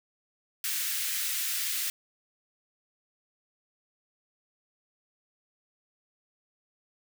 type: high-pass noise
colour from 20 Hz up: white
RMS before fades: -31 dBFS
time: 0.64-1.9 s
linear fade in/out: 2 ms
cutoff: 1600 Hz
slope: 24 dB/octave
effects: none